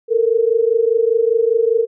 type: tone pair together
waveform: sine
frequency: 445.7 / 470.7 Hz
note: A4 / A#4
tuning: +22 / +17 cents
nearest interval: minor second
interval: 95 cents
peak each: -15 dBFS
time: 0.08-1.87 s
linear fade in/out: 50 ms
effects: none